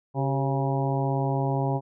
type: harmonic tone with a mistuned harmonic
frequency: 137 Hz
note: C#3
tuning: 20 cents flat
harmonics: 1 / 2 / 3 / 4 / 5 / 6 / 7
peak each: -25 / -32 / -32 / -34 / -33 / -33 / -35 dBFS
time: 0.14-1.81 s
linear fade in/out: 50 ms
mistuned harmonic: 3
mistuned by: -67 cents
effects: none